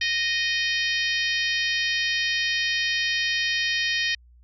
harmonic tone, 620 Hz, D#5, 6 cents flat, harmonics 3 / 4 / 5 / 6 / 7 / 8 / 9, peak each -26 / -28 / -30 / -32 / -33 / -34 / -35 dBFS, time 0.01-4.15 s, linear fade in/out 5 ms, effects added 60 Hz sine -50 dBFS peak until 4.43 s

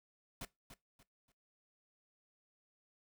pink noise with echo, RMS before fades -45 dBFS, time 0.41-0.45 s, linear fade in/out 2 ms, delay 290 ms, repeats 3, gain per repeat -10 dB, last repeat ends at 1.32 s, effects noise-tail reverb RT60 0.2 s tail -20 dB re dry

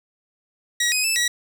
15% pulse tone with pitch steps, 1910 / 2511 / 2633 / 1924 Hz, A#6 / D#7 / E7 / B6, +42 / +15 / -3 / -46 cents, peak -12 dBFS, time 0.8-1.28 s, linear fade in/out 5 ms, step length 120 ms, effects none

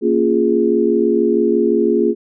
sine chord, Bb minor seventh, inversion none, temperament equal with one note detuned, 232.3 / 277.2 / 349.2 / 415.3 Hz, Bb3 / Db4 / F4 / Ab4, -6 / 0 / 0 / 0 cents, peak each -18 / -21 / -16 / -16 dBFS, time 0.01-2.15 s, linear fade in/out 50 ms, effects none

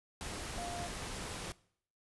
sine tone in noise, 699 Hz, F5, 1 cent sharp, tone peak -41 dBFS, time 0.58-0.87 s, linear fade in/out 0 ms, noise pink, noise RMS -42 dBFS, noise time 0.21-1.52 s, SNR -2 dB, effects noise-tail reverb RT60 0.6 s tail -21 dB re dry + resampled to 24000 Hz

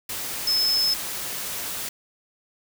sine tone in noise, 5210 Hz, E8, 21 cents flat, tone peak -19 dBFS, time 0.47-0.94 s, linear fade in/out 5 ms, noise white, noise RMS -31 dBFS, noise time 0.09-1.89 s, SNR +9 dB, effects none

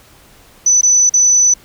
sine tone with dropouts, 5990 Hz, F#8, 20 cents sharp, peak -7 dBFS, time 0.66-1.54 s, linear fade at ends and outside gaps 5 ms, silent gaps 0.812-0.831 / 1.095-1.138 s, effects pink hiss -45 dBFS RMS until 1.64 s

